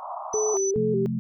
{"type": "band-pass noise", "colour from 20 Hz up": "pink", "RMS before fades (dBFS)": -35, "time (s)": [0, 0.57], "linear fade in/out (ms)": 0, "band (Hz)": [630, 1200], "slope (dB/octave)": 96}
{"type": "tone", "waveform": "sine", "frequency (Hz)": 5990, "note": "F#8", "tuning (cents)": 20, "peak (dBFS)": -27, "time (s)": [0.33, 0.71], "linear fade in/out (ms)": 5}
{"type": "tone with vibrato", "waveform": "sine", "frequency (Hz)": 409.3, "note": "G#4", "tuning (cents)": -25, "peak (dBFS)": -22, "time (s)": [0.34, 1.06], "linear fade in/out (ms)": 0, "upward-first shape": "square", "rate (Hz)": 2.5, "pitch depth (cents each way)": 83}
{"type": "chord", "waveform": "sine", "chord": "F major", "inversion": "second", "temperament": "equal", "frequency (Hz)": [130.81, 174.61, 220], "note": ["C3", "F3", "A3"], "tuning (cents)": [0, 0, 0], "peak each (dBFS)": [-30, -30, -27], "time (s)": [0.76, 1.19], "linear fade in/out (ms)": 0}
{"effects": []}